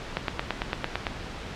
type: click train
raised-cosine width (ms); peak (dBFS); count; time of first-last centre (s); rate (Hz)
0.3; -9; 9; 0.17-1.068; 8.91
effects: pink hiss -37 dBFS RMS until 1.55 s + low-pass 4000 Hz 12 dB/octave